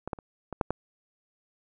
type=clicks; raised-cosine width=1 ms; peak=-20 / -16 / -30 / -21 / -10 / -13 dBFS; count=6; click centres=0.076 / 0.132 / 0.188 / 0.527 / 0.612 / 0.706 s; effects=none